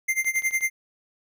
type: tone with tremolo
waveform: square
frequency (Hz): 2093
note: C7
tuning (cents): 0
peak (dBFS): -20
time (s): 0.08-0.7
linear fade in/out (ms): 10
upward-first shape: sine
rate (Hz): 11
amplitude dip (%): 90
type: clicks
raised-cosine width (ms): 0.2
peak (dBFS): -29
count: 9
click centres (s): 0.246 / 0.283 / 0.358 / 0.391 / 0.422 / 0.466 / 0.51 / 0.543 / 0.609
effects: none